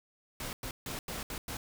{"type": "noise bursts at uneven times", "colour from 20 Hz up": "pink", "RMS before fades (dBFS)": -39, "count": 6, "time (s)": [[0.4, 0.53], [0.63, 0.71], [0.86, 0.99], [1.08, 1.23], [1.3, 1.38], [1.48, 1.57]], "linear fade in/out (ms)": 2, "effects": []}